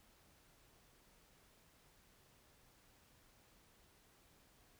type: silence
effects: pink hiss -69 dBFS RMS until 4.79 s